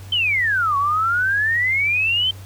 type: exponential two-way sweep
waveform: sine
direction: down then up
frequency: 3136 to 1102 to 3136 Hz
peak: -16 dBFS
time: 0.12-2.31 s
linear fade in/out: 5 ms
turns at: 0.77 s
effects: added 96 Hz sine -34 dBFS peak until 2.45 s + pink hiss -45 dBFS RMS until 2.45 s